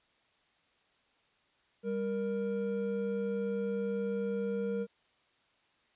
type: tone pair together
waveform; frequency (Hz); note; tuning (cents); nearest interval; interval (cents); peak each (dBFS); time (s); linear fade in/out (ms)
triangle; 198.1 / 468.5; G3 / A#4; +18 / +9; octave + minor third; 1491; -33 / -31; 1.83-4.87; 50
effects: white hiss -70 dBFS RMS until 5.95 s + resampled to 8000 Hz